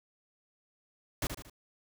pink noise with echo, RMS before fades -32 dBFS, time 1.22-1.27 s, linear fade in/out 2 ms, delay 76 ms, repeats 3, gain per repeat -7 dB, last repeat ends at 1.498 s, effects none

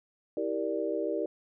sine chord, E half-diminished seventh, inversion none, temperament equal with one note detuned, 324.9 / 392 / 466.2 / 587.3 Hz, E4 / G4 / Bb4 / D5, -25 / 0 / 0 / 0 cents, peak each -34 dBFS, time 0.37-1.26 s, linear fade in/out 2 ms, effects none

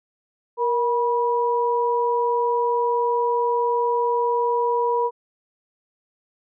sine tone pair together, 470.7 / 972.3 Hz, A#4 / B5, +17 / -27 cents, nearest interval octave + minor second, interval 1256 cents, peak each -21 dBFS, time 0.57-5.11 s, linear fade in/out 50 ms, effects none

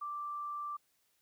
sine tone, 1174.7 Hz, D6, in tune, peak -37 dBFS, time 0.01-0.77 s, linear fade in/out 10 ms, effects white hiss -75 dBFS RMS until 1.21 s

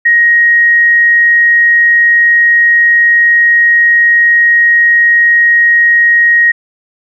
sine tone, 1881 Hz, A#6, 15 cents sharp, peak -4 dBFS, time 0.05-6.52 s, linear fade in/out 10 ms, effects none

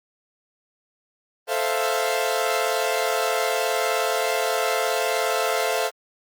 sawtooth chord, F major seventh, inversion first, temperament equal, 440 / 523.3 / 659.3 / 698.5 Hz, A4 / C5 / E5 / F5, 0 / 0 / 0 / 0 cents, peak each -23 dBFS, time 1.47-5.91 s, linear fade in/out 50 ms, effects Opus 32 kbps

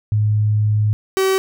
sine / 45% pulse tone pair in turn, 106.1 / 382.5 Hz, G#2 / G4, +38 / -42 cents, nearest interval octave + minor seventh, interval 2220 cents, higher second, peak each -13 / -14 dBFS, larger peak first, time 0.12-0.93 / 1.17-1.38 s, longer first, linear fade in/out 0 ms, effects none

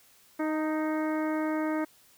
harmonic tone with a mistuned harmonic, 311.1 Hz, D#4, in tune, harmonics 1 / 2 / 3 / 4 / 5 / 6 / 7, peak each -28 / -34 / -38 / -40 / -42 / -44 / -45 dBFS, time 0.39-1.85 s, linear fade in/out 10 ms, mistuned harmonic 3, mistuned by -19 cents, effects white hiss -60 dBFS RMS until 2.17 s

